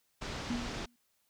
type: low-pass noise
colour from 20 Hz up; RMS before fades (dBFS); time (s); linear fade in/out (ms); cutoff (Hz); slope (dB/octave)
pink; -40; 0.21-0.86; 10; 6200; 24
type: tone with exponential decay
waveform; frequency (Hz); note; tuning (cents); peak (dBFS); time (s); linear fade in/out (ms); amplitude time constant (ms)
sine; 240; B3; -49; -30; 0.5-0.96; 2; 100
effects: white hiss -75 dBFS RMS until 1.29 s